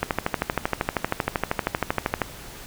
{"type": "click train", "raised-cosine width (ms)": 0.5, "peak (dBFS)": -6, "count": 29, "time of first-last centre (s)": [0.03, 2.217], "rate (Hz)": 12.8, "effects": ["pink hiss -41 dBFS RMS until 2.66 s"]}